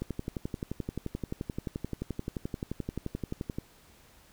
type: click train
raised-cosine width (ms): 3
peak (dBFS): -20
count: 42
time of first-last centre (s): 0.02-3.585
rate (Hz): 11.5
effects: pink hiss -59 dBFS RMS until 4.32 s